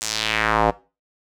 square tone with band-pass filter sweep, 54.6 Hz, A1, 13 cents flat, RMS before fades -21 dBFS, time 0.01-0.71 s, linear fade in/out 10 ms, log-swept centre 7700 to 660 Hz, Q 1.9, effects noise-tail reverb RT60 0.3 s tail -18 dB re dry

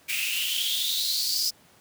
white noise with high-pass filter sweep, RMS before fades -27 dBFS, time 0.08-1.51 s, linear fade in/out 20 ms, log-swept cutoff 2400 to 5100 Hz, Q 8.7, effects pink hiss -57 dBFS RMS until 1.8 s + high-pass 100 Hz 12 dB/octave

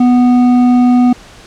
sine tone with hard clipping, 246.9 Hz, B3, in tune, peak -7 dBFS, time 0-1.13 s, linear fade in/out 5 ms, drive 7 dB, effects pink hiss -37 dBFS RMS until 1.46 s + low-pass 7000 Hz 12 dB/octave

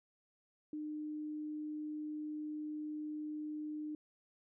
sine tone, 303.3 Hz, D#4, 44 cents flat, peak -39 dBFS, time 0.73-3.95 s, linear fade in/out 2 ms, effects none

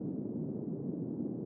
white band-pass noise, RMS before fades -38 dBFS, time 0-1.45 s, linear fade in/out 10 ms, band 150 to 320 Hz, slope 24 dB/octave, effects none

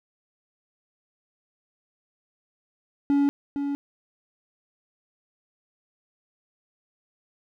triangle tone with echo, 282.8 Hz, C#4, 35 cents sharp, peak -16 dBFS, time 3.1-3.29 s, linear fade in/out 0 ms, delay 460 ms, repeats 1, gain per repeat -7 dB, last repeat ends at 3.75 s, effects none

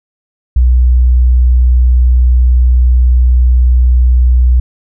sine tone, 61.8 Hz, B1, 2 cents sharp, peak -4 dBFS, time 0.56-4.6 s, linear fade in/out 5 ms, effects none

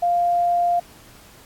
sine tone, 698.5 Hz, F5, in tune, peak -16 dBFS, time 0.02-0.8 s, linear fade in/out 10 ms, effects pink hiss -48 dBFS RMS until 1.45 s + AAC 64 kbps

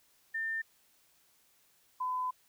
sine tone pair in turn, 1800 / 1010.2 Hz, A6 / B5, +39 / +39 cents, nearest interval minor seventh, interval 1000 cents, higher first, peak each -32 / -31 dBFS, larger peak second, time 0.34-0.62 / 2-2.31 s, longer second, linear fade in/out 10 ms, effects white hiss -68 dBFS RMS until 2.48 s

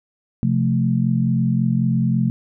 sine chord, F major, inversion second, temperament equal, 130.81 / 174.61 / 220 Hz, C3 / F3 / A3, 0 / 0 / 0 cents, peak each -19 / -21 / -20 dBFS, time 0.43-2.3 s, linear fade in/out 0 ms, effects none

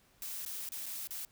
blue noise with dropouts, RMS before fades -41 dBFS, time 0.22-1.25 s, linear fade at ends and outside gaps 1 ms, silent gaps 0.451-0.461 / 0.69-0.72 / 0.859-0.863 / 1.072-1.107 s, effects pink hiss -67 dBFS RMS until 1.31 s

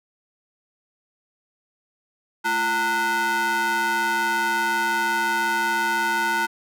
square ring-modulated tone, 281.8 Hz, C#4, 29 cents sharp, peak -18 dBFS, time 2.44-6.47 s, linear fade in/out 20 ms, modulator 1190 Hz, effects none

